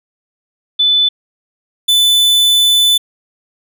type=tone pair in turn; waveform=sine / 45% pulse; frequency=3500 / 3500 Hz; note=A7 / A7; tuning=-10 / -10 cents; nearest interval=unison; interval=0 cents; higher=neither; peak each=-8 dBFS; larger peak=neither; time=0.79-1.09 / 1.88-2.98 s; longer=second; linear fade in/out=10 ms; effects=none